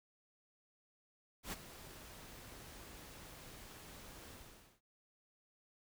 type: noise with ADSR envelope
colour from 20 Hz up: pink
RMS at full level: -41 dBFS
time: 1.43-4.81 s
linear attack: 97 ms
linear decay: 22 ms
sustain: -13 dB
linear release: 510 ms
effects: none